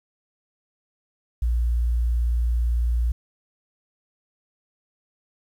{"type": "tone", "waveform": "sine", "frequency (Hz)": 59, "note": "A#1", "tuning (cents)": 22, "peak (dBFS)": -18, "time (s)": [1.42, 3.12], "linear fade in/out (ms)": 5, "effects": ["tanh soft clip ceiling -14 dBFS", "9-bit"]}